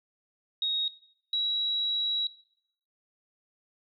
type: tone pair in turn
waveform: sine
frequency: 3761 / 3882 Hz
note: A#7 / B7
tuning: +15 / -31 cents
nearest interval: minor second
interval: 54 cents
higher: second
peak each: -25 dBFS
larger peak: neither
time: 0.62-0.88 / 1.33-2.27 s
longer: second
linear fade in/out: 2 ms
effects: noise-tail reverb RT60 0.7 s tail -19 dB re dry